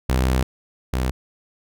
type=tone pair in turn; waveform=sawtooth; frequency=64.1 / 63.66 Hz; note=C2 / C2; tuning=-35 / -47 cents; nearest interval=unison; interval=12 cents; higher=first; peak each=-13 / -16 dBFS; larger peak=first; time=0.09-0.43 / 0.93-1.11 s; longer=first; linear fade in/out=5 ms; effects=none